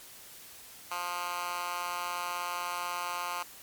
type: tone with high-pass filter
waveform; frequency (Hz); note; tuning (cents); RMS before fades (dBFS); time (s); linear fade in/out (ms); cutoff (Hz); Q
10% pulse; 176.3; F3; +17; -35; 0.91-3.43; 5; 1100; 1.9
effects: white hiss -50 dBFS RMS until 3.62 s + MP3 96 kbps